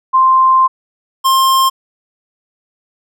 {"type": "tone pair in turn", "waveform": ["sine", "square"], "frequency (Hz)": [1046.5, 1059.9], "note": ["C6", "C6"], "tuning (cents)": [0, 22], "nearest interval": "unison", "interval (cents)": 22, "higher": "second", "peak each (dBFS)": [-6, -9], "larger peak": "first", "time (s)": [[0.13, 0.68], [1.24, 1.7]], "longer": "first", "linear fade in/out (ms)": 20, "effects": []}